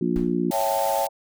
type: harmonic tone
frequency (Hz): 59.1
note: A#1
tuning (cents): +24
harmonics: 3 / 4 / 5 / 6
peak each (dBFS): -26 / -26 / -26 / -26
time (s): 0.01-0.51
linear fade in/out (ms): 5
type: noise with exponential decay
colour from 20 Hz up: brown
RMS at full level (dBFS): -28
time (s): 0.16-0.42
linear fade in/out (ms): 0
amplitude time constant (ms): 55
type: chord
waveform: sine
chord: A dominant seventh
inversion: first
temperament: equal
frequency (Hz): 554.4 / 659.3 / 784 / 880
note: C#5 / E5 / G5 / A5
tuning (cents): 0 / 0 / 0 / 0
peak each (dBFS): -26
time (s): 0.5-1.09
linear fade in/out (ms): 50
type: noise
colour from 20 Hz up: white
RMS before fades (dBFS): -34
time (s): 0.51-1.07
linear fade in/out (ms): 2
effects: none